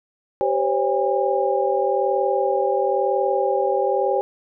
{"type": "tone cluster", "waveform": "sine", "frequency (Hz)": [388.6, 514, 555, 811], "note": ["G4", "C5", "C#5", "G#5"], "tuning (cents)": [-15, -31, 2, -41], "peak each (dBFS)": -23, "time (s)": [0.41, 4.21], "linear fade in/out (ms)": 0, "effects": []}